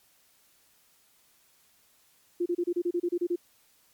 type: tone bursts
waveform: sine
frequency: 349.2 Hz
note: F4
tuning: in tune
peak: -24 dBFS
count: 11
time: 2.4-3.36 s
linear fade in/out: 10 ms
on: 60 ms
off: 30 ms
effects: white hiss -64 dBFS RMS until 3.93 s + MP3 96 kbps